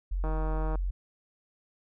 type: tone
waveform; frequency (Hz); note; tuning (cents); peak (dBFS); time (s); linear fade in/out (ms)
sine; 45.27; F#1; -37; -27; 0.11-0.91; 10
type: click train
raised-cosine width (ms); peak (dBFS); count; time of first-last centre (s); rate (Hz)
1; -23; 82; 0.24-0.756; 157
effects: none